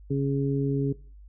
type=harmonic tone; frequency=138.59 Hz; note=C#3; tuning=in tune; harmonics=1 / 2 / 3; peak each=-25 / -28 / -30 dBFS; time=0.1-0.93 s; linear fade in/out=10 ms; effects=noise-tail reverb RT60 0.4 s tail -19 dB re dry + added 50 Hz sine -45 dBFS peak until 1.28 s